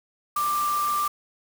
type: tone in noise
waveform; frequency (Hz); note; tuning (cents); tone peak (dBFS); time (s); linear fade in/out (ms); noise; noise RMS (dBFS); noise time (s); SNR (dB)
sine; 1182; D6; +11; -22; 0.36-1.08; 5; white; -35; 0.36-1.08; +10
effects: none